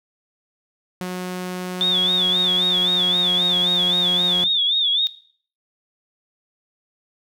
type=tone with pitch glide; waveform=sawtooth; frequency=182 to 178.56 Hz; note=F#3 to F3; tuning=-28 to +39 cents; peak=-21 dBFS; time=1.01-4.44 s; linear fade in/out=0 ms; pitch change=-33 cents; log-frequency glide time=2.15-3.63 s
type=tone with vibrato; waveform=sine; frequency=3520 Hz; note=A7; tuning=in tune; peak=-16 dBFS; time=1.81-5.07 s; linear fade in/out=0 ms; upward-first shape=sine; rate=3.8 Hz; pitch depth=110 cents each way
effects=noise-tail reverb RT60 0.5 s tail -17 dB re dry